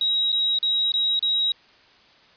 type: tone with dropouts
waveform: sine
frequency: 3827 Hz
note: A#7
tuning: 45 cents sharp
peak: -19 dBFS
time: 0.01-1.52 s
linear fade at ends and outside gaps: 2 ms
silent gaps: 0.32-0.326 / 0.587-0.628 / 0.92-0.939 / 1.193-1.226 s
effects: white hiss -54 dBFS RMS until 2.36 s + resampled to 11025 Hz